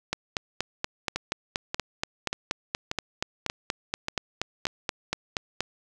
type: two click trains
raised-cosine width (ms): 0.2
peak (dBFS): -11 / -9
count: 7 / 24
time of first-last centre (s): 1.16-4.669 / 0.13-5.606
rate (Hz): 1.71 / 4.2
effects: none